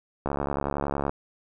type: click train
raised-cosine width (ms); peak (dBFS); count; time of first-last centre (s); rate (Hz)
1; -13; 60; 0.26-1.095; 70.7
effects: none